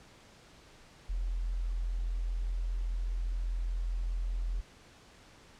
sine tone, 42.49 Hz, F1, 47 cents flat, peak -30 dBFS, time 1.09-4.61 s, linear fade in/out 10 ms, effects pink hiss -57 dBFS RMS until 5.59 s + low-pass 7000 Hz 12 dB/octave

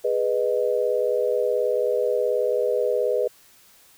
sine chord, G# minor, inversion none, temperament equal with one note detuned, 415.3 / 493.9 / 618 Hz, G#4 / B4 / D#5, 0 / 0 / -12 cents, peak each -25 / -22 / -26 dBFS, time 0.04-3.28 s, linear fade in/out 10 ms, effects white hiss -54 dBFS RMS until 3.97 s

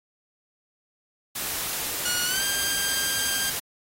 white noise, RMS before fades -30 dBFS, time 1.35-3.6 s, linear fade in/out 10 ms
10% pulse tone with pitch glide, 1448 to 1597.4 Hz, F#6 to G6, -38 to +32 cents, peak -17 dBFS, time 2.05-3.5 s, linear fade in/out 5 ms, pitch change +170 cents, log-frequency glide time 2.25-2.43 s
effects AAC 48 kbps

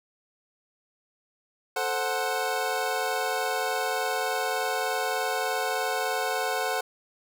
25% pulse chord, F# diminished, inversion first, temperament equal, 440 / 523.3 / 740 Hz, A4 / C5 / F#5, 0 / 0 / 0 cents, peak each -28 / -28 / -25 dBFS, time 1.76-6.81 s, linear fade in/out 5 ms, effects none

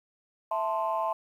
sine chord, A minor, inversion second, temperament equal, 659.3 / 880 / 1046.5 Hz, E5 / A5 / C6, 0 / 0 / 0 cents, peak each -30 dBFS, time 0.51-1.13 s, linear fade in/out 5 ms, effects tanh soft clip ceiling -19 dBFS + 10-bit

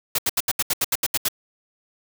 white noise bursts, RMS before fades -21 dBFS, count 11, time 0.15-1.285 s, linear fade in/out 5 ms, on 35 ms, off 75 ms, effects none

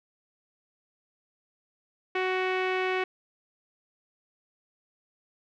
sawtooth tone with low-pass filter, 372 Hz, F#4, 9 cents sharp, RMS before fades -28 dBFS, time 2.15-3.04 s, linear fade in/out 5 ms, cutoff 2400 Hz, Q 2.7, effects none

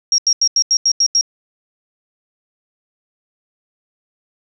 sine tone bursts, 5600 Hz, F8, 4 cents sharp, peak -10 dBFS, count 8, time 0.12-1.211 s, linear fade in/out 2 ms, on 62 ms, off 85 ms, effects none

